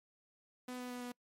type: tone with pitch steps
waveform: sawtooth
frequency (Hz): 250.2 / 248.5 / 246.8 / 245.1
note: B3 / B3 / B3 / B3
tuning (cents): +23 / +11 / -1 / -13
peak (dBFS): -38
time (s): 0.68-1.12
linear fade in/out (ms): 5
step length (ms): 110
effects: noise-tail reverb RT60 0.1 s tail -24 dB re dry + MP3 64 kbps